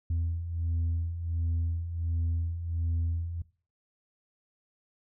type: beating tone pair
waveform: sine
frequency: 82.41 / 83.81 Hz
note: E2 / E2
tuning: 0 / +29 cents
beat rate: 1.4 Hz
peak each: -33 / -27 dBFS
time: 0.1-3.42 s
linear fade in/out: 5 ms
effects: noise-tail reverb RT60 0.4 s tail -21 dB re dry + tanh soft clip ceiling -24 dBFS